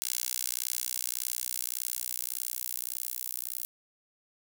10% pulse tone with high-pass filter sweep, 61.74 Hz, B1, in tune, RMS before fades -35 dBFS, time 0.02-3.65 s, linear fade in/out 0 ms, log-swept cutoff 7100 to 12000 Hz, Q 0.75, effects none

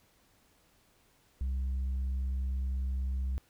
sine tone, 65.41 Hz, C2, in tune, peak -27 dBFS, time 1.41-3.38 s, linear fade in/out 0 ms, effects tanh soft clip ceiling -29 dBFS + pink hiss -67 dBFS RMS until 3.49 s

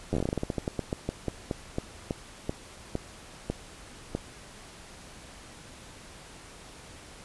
slowing click train, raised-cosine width 2 ms, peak -15 dBFS, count 26, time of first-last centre 0.13-4.15 s, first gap 10 ms, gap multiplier 1.19, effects pink hiss -48 dBFS RMS until 7.24 s + resampled to 24000 Hz

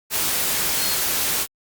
sine tone in noise, 4273 Hz, C8, 36 cents sharp, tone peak -28 dBFS, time 0.77-0.98 s, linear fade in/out 50 ms, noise white, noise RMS -22 dBFS, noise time 0.1-1.47 s, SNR -9 dB, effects Opus 48 kbps

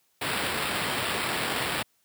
white noise with sample-and-hold, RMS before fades -29 dBFS, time 0.21-1.83 s, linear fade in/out 10 ms, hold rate 6300 Hz, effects white hiss -69 dBFS RMS until 2.04 s + high-pass 80 Hz 12 dB/octave

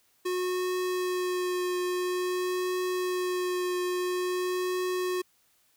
square tone with vibrato, 363 Hz, F#4, 33 cents flat, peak -28 dBFS, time 0.25-5.22 s, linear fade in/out 10 ms, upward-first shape triangle, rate 0.49 Hz, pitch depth 14 cents each way, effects white hiss -67 dBFS RMS until 5.76 s

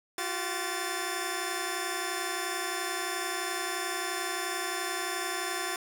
10% pulse tone cluster, 348 / 379.5 / 1763 Hz, F4 / F#4 / A6, -6 / +44 / +3 cents, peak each -27 dBFS, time 0.18-5.76 s, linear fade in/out 2 ms, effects none

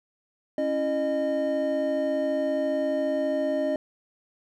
triangle tone cluster, 276.2 / 330.9 / 612 Hz, C#4 / E4 / D#5, -6 / +7 / -29 cents, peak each -27 / -32 / -23 dBFS, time 0.58-3.76 s, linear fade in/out 2 ms, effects none

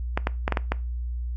clicks, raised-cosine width 0.5 ms, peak -8 dBFS, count 6, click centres 0.175 / 0.271 / 0.479 / 0.523 / 0.572 / 0.72 s, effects noise-tail reverb RT60 0.3 s tail -20 dB re dry + added 60 Hz sine -27 dBFS peak until 1.36 s

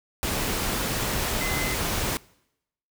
sine tone in noise, 2047 Hz, C7, 38 cents flat, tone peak -30 dBFS, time 1.41-1.74 s, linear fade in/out 0 ms, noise pink, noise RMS -27 dBFS, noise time 0.23-2.17 s, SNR -6 dB, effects noise-tail reverb RT60 0.8 s tail -23 dB re dry

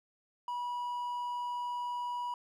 triangle tone, 973 Hz, B5, 26 cents flat, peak -32 dBFS, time 0.48-2.34 s, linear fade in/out 2 ms, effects none

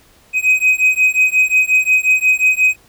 triangle beating tone pair, 2515 / 2520.6 Hz, D#7 / D#7, +18 / +22 cents, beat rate 5.6 Hz, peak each -12 dBFS, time 0.33-2.76 s, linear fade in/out 50 ms, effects pink hiss -50 dBFS RMS until 2.88 s

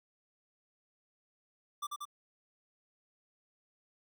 square tone with echo, 1176 Hz, D6, 2 cents sharp, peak -36 dBFS, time 1.82-1.87 s, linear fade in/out 10 ms, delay 92 ms, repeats 2, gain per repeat -2 dB, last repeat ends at 2.054 s, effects none

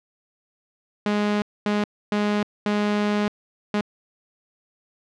sawtooth tone bursts at uneven times, 207.7 Hz, G#3, in tune, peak -16 dBFS, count 5, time 1.06-1.42 / 1.66-1.84 / 2.12-2.43 / 2.66-3.28 / 3.74-3.81 s, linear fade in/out 2 ms, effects low-pass 4000 Hz 12 dB/octave

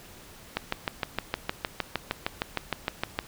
click train, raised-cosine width 0.3 ms, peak -10 dBFS, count 18, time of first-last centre 0.57-3.189 s, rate 6.49 Hz, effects pink hiss -49 dBFS RMS until 3.27 s

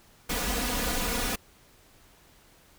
pink noise with comb filter, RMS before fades -29 dBFS, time 0.29-1.36 s, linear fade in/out 10 ms, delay 4.1 ms, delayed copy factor +1, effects pink hiss -58 dBFS RMS until 2.78 s

